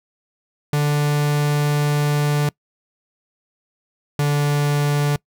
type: tone pair in turn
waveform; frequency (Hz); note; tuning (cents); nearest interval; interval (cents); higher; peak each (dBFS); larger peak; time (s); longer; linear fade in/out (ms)
45% pulse; 146.83 / 145.56; D3 / D3; 0 / -15; unison; 15; first; -16; neither; 0.73-2.49 / 4.19-5.16; first; 2
effects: noise-tail reverb RT60 0.1 s tail -24 dB re dry